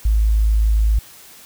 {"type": "tone", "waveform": "sine", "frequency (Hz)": 53.7, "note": "A1", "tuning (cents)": -41, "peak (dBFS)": -12, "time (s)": [0.05, 0.99], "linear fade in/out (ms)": 5, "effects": ["white hiss -43 dBFS RMS until 1.45 s"]}